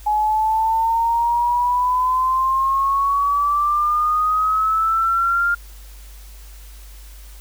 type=exponential sweep; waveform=sine; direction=up; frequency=841 to 1406 Hz; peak=-15 dBFS; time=0.06-5.55 s; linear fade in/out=10 ms; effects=added 50 Hz sine -37 dBFS peak until 7.4 s + white hiss -47 dBFS RMS until 7.4 s